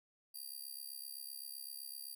5% pulse tone with amplitude modulation, 4725 Hz, D8, 10 cents sharp, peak -35 dBFS, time 0.34-2.15 s, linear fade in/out 10 ms, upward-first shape sine, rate 67.8 Hz, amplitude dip 85%, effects none

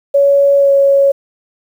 sine tone with pitch glide, 561 to 554.6 Hz, C#5 to C#5, +21 to +1 cents, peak -6 dBFS, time 0.14-1.12 s, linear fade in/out 10 ms, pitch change -20 cents, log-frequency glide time 0.58-0.71 s, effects 7-bit

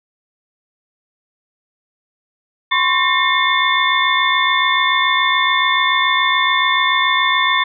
sine tone cluster, 1027 / 1094 / 1813 / 2159 / 3524 Hz, C6 / C#6 / A#6 / C#7 / A7, -33 / -23 / -49 / -46 / +2 cents, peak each -19 dBFS, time 2.71-7.64 s, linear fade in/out 10 ms, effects none

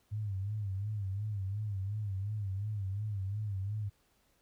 sine tone with vibrato, 101.2 Hz, G#2, 44 cents flat, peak -33 dBFS, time 0.11-3.9 s, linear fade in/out 20 ms, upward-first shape sine, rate 2.8 Hz, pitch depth 110 cents each way, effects pink hiss -72 dBFS RMS until 4.41 s

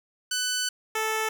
10% pulse tone pair in turn, 1500 / 438.5 Hz, F#6 / A4, +23 / -6 cents, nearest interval octave + major sixth, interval 2129 cents, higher first, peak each -17 dBFS, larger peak neither, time 0.31-0.69 / 0.95-1.29 s, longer first, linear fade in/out 5 ms, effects none

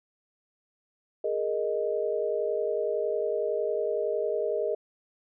sine chord, Ab suspended second, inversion none, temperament equal, 415.3 / 466.2 / 622.3 Hz, Ab4 / Bb4 / Eb5, 0 / 0 / 0 cents, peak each -30 dBFS, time 1.24-4.75 s, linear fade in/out 5 ms, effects none

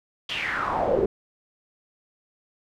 brown noise with band-pass filter sweep, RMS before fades -25 dBFS, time 0.29-1.06 s, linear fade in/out 5 ms, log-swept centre 3300 to 370 Hz, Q 5.3, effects none

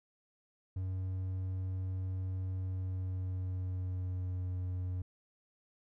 triangle tone with pitch glide, 93.4 to 91.21 Hz, F#2 to F#2, +17 to -24 cents, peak -32 dBFS, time 0.76-5.02 s, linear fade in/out 5 ms, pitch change -41 cents, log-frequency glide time 2.54-4.54 s, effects none

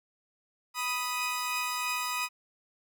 sawtooth tone cluster, 986 / 1251 / 2499 Hz, B5 / D#6 / D#7, -3 / +9 / +7 cents, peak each -31 dBFS, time 0.74-2.29 s, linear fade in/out 50 ms, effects none

